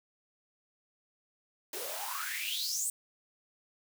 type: noise with high-pass filter sweep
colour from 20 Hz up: white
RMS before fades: -36 dBFS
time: 1.73-2.9 s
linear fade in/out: 2 ms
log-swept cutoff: 360 to 8700 Hz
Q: 8.6
effects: none